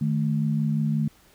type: tone pair together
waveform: sine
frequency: 152.84 / 218.5 Hz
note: D#3 / A3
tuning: -31 / -12 cents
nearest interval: tritone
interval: 619 cents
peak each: -23 / -25 dBFS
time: 0.01-1.08 s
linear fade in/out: 5 ms
effects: pink hiss -57 dBFS RMS until 1.34 s